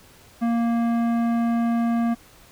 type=tone with tanh clipping; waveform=triangle; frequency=233.1 Hz; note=A#3; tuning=in tune; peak=-21 dBFS; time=0.41-2.15 s; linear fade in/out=20 ms; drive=18 dB; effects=pink hiss -51 dBFS RMS until 2.51 s